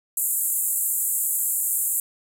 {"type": "band-pass noise", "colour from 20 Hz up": "white", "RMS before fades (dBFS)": -24, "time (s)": [0.17, 2], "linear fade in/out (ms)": 2, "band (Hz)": [7200, 15000], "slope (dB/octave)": 96, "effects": []}